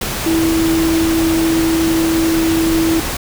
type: tone in noise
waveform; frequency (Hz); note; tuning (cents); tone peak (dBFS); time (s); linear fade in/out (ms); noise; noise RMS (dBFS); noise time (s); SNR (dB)
sine; 326.5; E4; -17; -12; 0.26-3; 5; pink; -21; 0.01-3.17; +6
effects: none